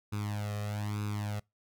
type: tone with flanger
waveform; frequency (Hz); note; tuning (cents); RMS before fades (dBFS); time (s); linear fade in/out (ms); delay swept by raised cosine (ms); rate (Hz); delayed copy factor
sawtooth; 104.1; G#2; +5; -35; 0.12-1.4; 10; 0.79 to 1.62; 1.1; +0.85
effects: noise-tail reverb RT60 0.2 s tail -25 dB re dry